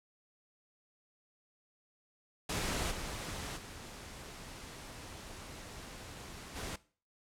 pink noise with level steps, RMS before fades -35 / -41 / -48 / -41 dBFS, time 2.49-6.76 s, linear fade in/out 5 ms, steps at 2.9 / 3.56 / 6.55 s, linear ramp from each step 20 ms, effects noise-tail reverb RT60 0.4 s tail -19 dB re dry + low-pass 10000 Hz 12 dB/octave

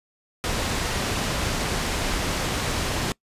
pink low-pass noise, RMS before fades -26 dBFS, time 0.44-3.12 s, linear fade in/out 0 ms, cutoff 8000 Hz, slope 12 dB/octave, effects noise-tail reverb RT60 0.1 s tail -23 dB re dry + resampled to 32000 Hz

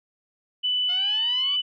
sine tone, 2987 Hz, F#7, 16 cents sharp, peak -21 dBFS, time 0.63-1.62 s, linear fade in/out 20 ms
10% pulse exponential sweep, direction up, 698.5 to 1174.7 Hz, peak -29 dBFS, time 0.88-1.57 s, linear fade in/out 20 ms
effects resampled to 11025 Hz

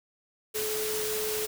sine tone in noise, 430 Hz, A4, 40 cents flat, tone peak -31 dBFS, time 0.54-1.47 s, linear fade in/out 20 ms, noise white, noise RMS -33 dBFS, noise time 0.54-1.47 s, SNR -1 dB, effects none

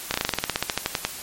slowing click train, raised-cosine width 0.2 ms, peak -4 dBFS, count 17, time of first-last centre 0.11-1.05 s, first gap 31 ms, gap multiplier 1.08, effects white hiss -36 dBFS RMS until 1.22 s + MP3 64 kbps

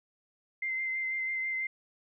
sine tone with vibrato, 2079 Hz, C7, 12 cents flat, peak -30 dBFS, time 0.62-1.67 s, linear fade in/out 5 ms, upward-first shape sine, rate 6.1 Hz, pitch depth 17 cents each way, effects none

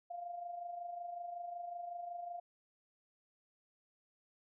sine tone with amplitude modulation, 698.5 Hz, F5, in tune, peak -39 dBFS, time 0.1-2.4 s, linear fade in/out 10 ms, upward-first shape sine, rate 25.4 Hz, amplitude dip 55%, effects none

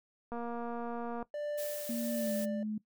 click train, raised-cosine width 1 ms, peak -27 dBFS, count 215, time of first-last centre 0.32-1.227 s, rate 236 Hz
triangle tone with tremolo, 590 Hz, D5, 8 cents sharp, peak -31 dBFS, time 1.34-2.63 s, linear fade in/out 2 ms, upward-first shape sine, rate 1.3 Hz, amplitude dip 60%
blue noise, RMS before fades -43 dBFS, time 1.57-2.46 s, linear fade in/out 20 ms
sine tone with pitch glide, 233.1 to 213.8 Hz, A#3 to A3, 0 to -49 cents, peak -33 dBFS, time 1.89-2.78 s, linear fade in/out 5 ms, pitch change -149 cents, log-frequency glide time 2.16-2.33 s
effects noise-tail reverb RT60 0.1 s tail -18 dB re dry

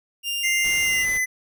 sawtooth tone, 2800 Hz, F7, 4 cents sharp, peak -21 dBFS, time 0.23-1.06 s, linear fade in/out 50 ms
square tone with pitch glide, 2093 to 2018 Hz, C7 to B6, 0 to +37 cents, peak -21 dBFS, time 0.43-1.26 s, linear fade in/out 20 ms, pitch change -63 cents, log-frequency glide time 0.81-1.04 s
pink noise, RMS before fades -39 dBFS, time 0.64-1.18 s, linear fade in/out 5 ms
effects none

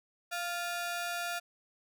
sawtooth ring-modulated tone, 1046.5 Hz, C6, in tune, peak -27 dBFS, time 0.31-1.4 s, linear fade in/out 20 ms, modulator 353 Hz, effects none

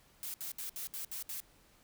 blue noise bursts, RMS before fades -41 dBFS, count 7, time 0.23-1.402 s, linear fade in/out 0 ms, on 110 ms, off 67 ms, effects pink hiss -65 dBFS RMS until 1.83 s

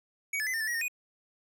square tone with pitch steps, 2254 / 1731 / 2030 / 1811 / 1750 / 1903 / 1833 / 2478 Hz, C#7 / A6 / B6 / A6 / A6 / A#6 / A#6 / D#7, +28 / -29 / +47 / +49 / -10 / +35 / -30 / -8 cents, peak -30 dBFS, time 0.33-0.882 s, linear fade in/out 5 ms, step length 69 ms, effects none

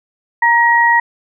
sine tone pair together, 934.2 / 1900 Hz, A#5 / A#6, +3 / +33 cents, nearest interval octave, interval 1230 cents, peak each -11 dBFS, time 0.42-1 s, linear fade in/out 5 ms, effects none

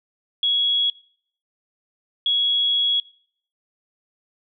sine tone bursts at uneven times, 3338 Hz, G#7, 8 cents sharp, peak -17 dBFS, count 2, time 0.43-0.9 / 2.26-3 s, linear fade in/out 2 ms, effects noise-tail reverb RT60 0.6 s tail -23 dB re dry

